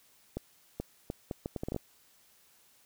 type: accelerating click train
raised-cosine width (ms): 2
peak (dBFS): -21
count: 11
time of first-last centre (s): 0.37-1.763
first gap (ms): 430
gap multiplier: 0.7
effects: white hiss -64 dBFS RMS until 2.85 s